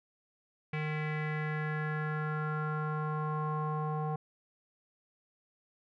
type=tone with low-pass filter sweep; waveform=square; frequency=153.3 Hz; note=D#3; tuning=25 cents flat; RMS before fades=-34 dBFS; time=0.73-4.16 s; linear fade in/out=5 ms; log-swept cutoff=2300 to 910 Hz; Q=4.8; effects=none